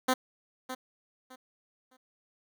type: tone with echo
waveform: 10% pulse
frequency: 257.2 Hz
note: C4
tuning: 30 cents flat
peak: -15 dBFS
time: 0.08-0.14 s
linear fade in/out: 10 ms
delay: 610 ms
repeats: 3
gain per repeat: -12 dB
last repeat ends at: 1.97 s
effects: none